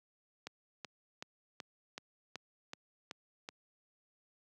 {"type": "click train", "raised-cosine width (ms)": 0.2, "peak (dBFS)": -25, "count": 9, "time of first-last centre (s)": [0.47, 3.489], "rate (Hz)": 2.65, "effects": ["high-pass 150 Hz 12 dB/octave"]}